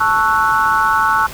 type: chord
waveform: sine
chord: F# minor seventh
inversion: first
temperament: equal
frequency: 880 / 1108.7 / 1318.5 / 1480 Hz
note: A5 / C#6 / E6 / F#6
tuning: 0 / 0 / 0 / 0 cents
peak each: -17 dBFS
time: 0-1.27 s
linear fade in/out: 10 ms
effects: pink hiss -32 dBFS RMS until 1.33 s